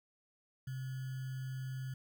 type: tone with sample-and-hold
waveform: sine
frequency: 130.81 Hz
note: C3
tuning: in tune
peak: -38 dBFS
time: 0.67-1.94 s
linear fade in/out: 5 ms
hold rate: 1575 Hz
effects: none